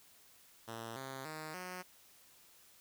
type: tone with pitch steps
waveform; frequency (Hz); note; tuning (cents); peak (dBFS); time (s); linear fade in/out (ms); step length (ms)
5% pulse; 114.1 / 133.36 / 155.87 / 182.17; A#2 / C3 / D#3 / F#3; -37 / +33 / +3 / -27; -32; 0.67-1.83; 20; 290
effects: white hiss -63 dBFS RMS until 2.8 s